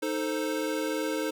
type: chord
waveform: square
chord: A diminished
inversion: second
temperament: equal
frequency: 311.1 / 440 / 523.3 Hz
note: Eb4 / A4 / C5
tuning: 0 / 0 / 0 cents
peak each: -32 / -34 / -34 dBFS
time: 0.02-1.31 s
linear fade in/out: 10 ms
effects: none